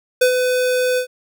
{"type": "tone with ADSR envelope", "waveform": "square", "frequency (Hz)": 503, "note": "B4", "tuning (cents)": 32, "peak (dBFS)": -10, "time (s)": [0.21, 1.07], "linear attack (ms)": 9, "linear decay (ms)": 92, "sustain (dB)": -6, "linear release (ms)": 93, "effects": []}